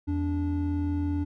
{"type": "tone pair together", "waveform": "triangle", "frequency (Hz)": [84, 290], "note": ["E2", "D4"], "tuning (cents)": [33, -22], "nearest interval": "octave + major sixth", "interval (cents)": 2145, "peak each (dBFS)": -26, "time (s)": [0.07, 1.25], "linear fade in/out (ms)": 20, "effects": []}